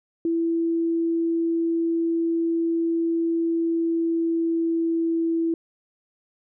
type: tone with pitch glide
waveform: sine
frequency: 332.5 to 330.4 Hz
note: E4 to E4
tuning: +15 to +4 cents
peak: -20 dBFS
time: 0.25-5.54 s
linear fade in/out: 2 ms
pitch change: -11 cents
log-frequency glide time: 3.4-5.25 s
effects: none